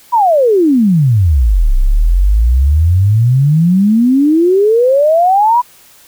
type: exponential two-way sweep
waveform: sine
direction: down then up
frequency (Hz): 998 to 30.87 to 998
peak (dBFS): -6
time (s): 0.12-5.62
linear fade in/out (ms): 20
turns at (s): 1.75
effects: white hiss -43 dBFS RMS until 6.07 s